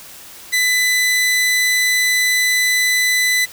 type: tone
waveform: sawtooth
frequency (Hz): 2000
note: B6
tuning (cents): +21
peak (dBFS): -10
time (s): 0.52-3.46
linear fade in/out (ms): 20
effects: white hiss -38 dBFS RMS until 3.52 s